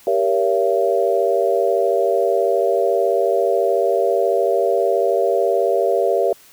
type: chord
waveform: sine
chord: G diminished seventh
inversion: none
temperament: just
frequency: 392 / 470.4 / 564.5 / 677.4 Hz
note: G4 / Bb4 / Db5 / Fb5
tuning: 0 / +16 / +31 / +47 cents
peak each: -20 dBFS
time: 0.07-6.33 s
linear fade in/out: 2 ms
effects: white hiss -48 dBFS RMS until 6.52 s